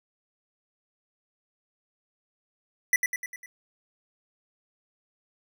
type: tone with echo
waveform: square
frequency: 1975.5 Hz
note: B6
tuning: in tune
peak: -18 dBFS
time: 2.93-2.96 s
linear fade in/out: 2 ms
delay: 100 ms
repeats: 5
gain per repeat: -5 dB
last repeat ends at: 3.46 s
effects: none